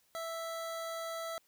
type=tone; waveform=25% pulse; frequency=659.3 Hz; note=E5; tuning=in tune; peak=-34 dBFS; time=0.15-1.38 s; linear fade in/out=0 ms; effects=white hiss -71 dBFS RMS until 1.47 s